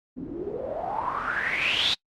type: noise with low-pass filter sweep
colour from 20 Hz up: white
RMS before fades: -28 dBFS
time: 0.16-1.95 s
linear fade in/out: 20 ms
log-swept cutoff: 250 to 4000 Hz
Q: 8.9
effects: noise-tail reverb RT60 0.1 s tail -26 dB re dry + Opus 48 kbps